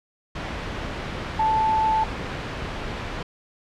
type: tone in noise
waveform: sine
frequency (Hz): 877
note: A5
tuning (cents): -6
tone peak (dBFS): -18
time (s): 1.39-2.04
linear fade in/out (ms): 5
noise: pink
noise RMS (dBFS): -30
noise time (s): 0.35-3.23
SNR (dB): +9
effects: low-pass 3000 Hz 12 dB/octave